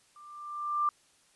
sine tone with level ramp, 1186 Hz, D6, 17 cents sharp, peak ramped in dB -50 to -23 dBFS, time 0.16-0.89 s, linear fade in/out 2 ms, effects white hiss -65 dBFS RMS until 1.35 s + resampled to 24000 Hz

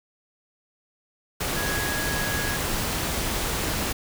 sine tone in noise, 1661 Hz, G#6, in tune, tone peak -30 dBFS, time 1.56-2.57 s, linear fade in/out 10 ms, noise pink, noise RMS -27 dBFS, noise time 1.4-3.93 s, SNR -6 dB, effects none

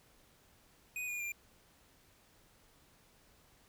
square tone with pitch steps, 2489 / 2438 / 2388 Hz, D#7 / D#7 / D7, 0 / -36 / +28 cents, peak -38 dBFS, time 0.96-1.32 s, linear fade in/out 2 ms, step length 120 ms, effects pink hiss -66 dBFS RMS until 3.68 s

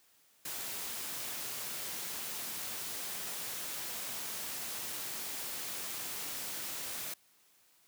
white noise, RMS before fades -40 dBFS, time 0.45-7.14 s, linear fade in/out 5 ms, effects white hiss -67 dBFS RMS until 7.87 s + high-pass 100 Hz 12 dB/octave

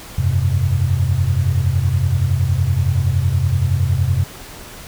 sine chord, F suspended second, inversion none, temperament equal, 87.31 / 98 / 130.81 Hz, F2 / G2 / C3, 0 / 0 / 0 cents, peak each -18 dBFS, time 0.18-4.24 s, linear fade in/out 5 ms, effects pink hiss -36 dBFS RMS until 4.87 s

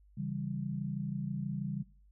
sine chord, C# diminished, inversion none, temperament equal with one note detuned, 138.59 / 164.81 / 197.25 Hz, C#3 / E3 / G3, 0 / 0 / +11 cents, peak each -37 / -40 / -38 dBFS, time 0.17-1.83 s, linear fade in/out 10 ms, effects noise-tail reverb RT60 0.4 s tail -19 dB re dry + added 50 Hz sine -59 dBFS peak until 2.11 s

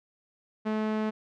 sawtooth tone with low-pass filter, 216.1 Hz, A3, 31 cents flat, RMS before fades -29 dBFS, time 0.65-1.11 s, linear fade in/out 20 ms, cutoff 2400 Hz, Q 0.52, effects none

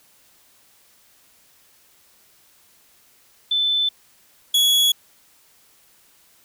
sine / 40% pulse tone pair in turn, 3520 / 3362 Hz, A7 / G#7, 0 / +20 cents, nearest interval minor second, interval 80 cents, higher first, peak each -17 / -13 dBFS, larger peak second, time 3.51-3.89 / 4.54-4.92 s, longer neither, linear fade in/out 5 ms, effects white hiss -56 dBFS RMS until 6.44 s

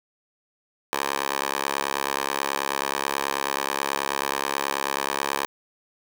10% pulse tone with high-pass filter, 69.3 Hz, C#2, in tune, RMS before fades -27 dBFS, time 0.93-5.46 s, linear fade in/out 0 ms, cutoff 750 Hz, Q 1.2, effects none

